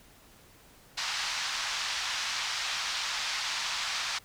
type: band-pass noise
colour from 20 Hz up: white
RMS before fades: -33 dBFS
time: 0.97-4.19 s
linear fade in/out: 10 ms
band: 850 to 5500 Hz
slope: 24 dB/octave
effects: pink hiss -57 dBFS RMS until 4.24 s